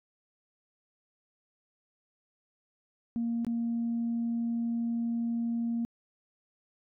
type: tone with dropouts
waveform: sine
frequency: 233.1 Hz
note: A#3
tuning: in tune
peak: -27 dBFS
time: 3.16-5.85 s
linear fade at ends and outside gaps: 0 ms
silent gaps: 3.448-3.467 s
effects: tanh soft clip ceiling -24 dBFS